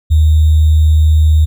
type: tone with sample-and-hold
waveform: sine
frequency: 77.78 Hz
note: D#2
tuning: in tune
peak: -5 dBFS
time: 0.1-1.46 s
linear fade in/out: 20 ms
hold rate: 3675 Hz
effects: none